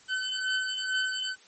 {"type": "beating tone pair", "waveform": "25% pulse", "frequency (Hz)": [1520, 1522.2], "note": ["F#6", "F#6"], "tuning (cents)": [46, 49], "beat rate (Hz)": 2.2, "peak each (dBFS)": -27, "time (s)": [0.08, 1.36], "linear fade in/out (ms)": 50, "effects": ["white hiss -56 dBFS RMS until 1.47 s", "MP3 32 kbps"]}